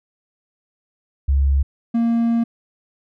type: tone pair in turn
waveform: sine / triangle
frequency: 69 / 232.1 Hz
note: C#2 / A#3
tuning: -7 / -7 cents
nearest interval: octave + major sixth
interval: 2100 cents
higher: second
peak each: -13 dBFS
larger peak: neither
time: 1.28-1.63 / 1.94-2.44 s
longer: second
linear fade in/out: 10 ms
effects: none